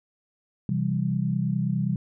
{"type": "chord", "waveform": "sine", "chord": "C major", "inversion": "none", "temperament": "equal with one note detuned", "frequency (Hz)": [130.81, 166.34, 196], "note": ["C3", "E3", "G3"], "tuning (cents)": [0, 16, 0], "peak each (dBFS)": -27, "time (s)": [0.69, 1.96], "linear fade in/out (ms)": 2, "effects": []}